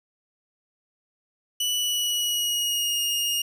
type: tone with pitch glide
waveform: sawtooth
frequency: 2960 to 2849 Hz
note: F#7 to F7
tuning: 0 to +34 cents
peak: -20 dBFS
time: 1.6-3.42 s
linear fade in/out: 5 ms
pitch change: -66 cents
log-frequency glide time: 1.76-3.03 s
effects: none